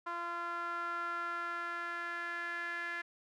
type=tone with band-pass filter sweep; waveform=sawtooth; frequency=343.7 Hz; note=F4; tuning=28 cents flat; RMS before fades=-39 dBFS; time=0.06-3.02 s; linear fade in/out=10 ms; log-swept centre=1200 to 1800 Hz; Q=5.3; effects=none